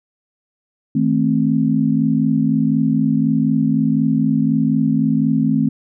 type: chord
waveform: sine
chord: A diminished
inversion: second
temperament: just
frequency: 158.4 / 220 / 264 Hz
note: Eb3 / A3 / C4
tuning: +31 / 0 / +16 cents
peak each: -19 / -17 / -17 dBFS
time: 0.95-5.69 s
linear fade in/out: 5 ms
effects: none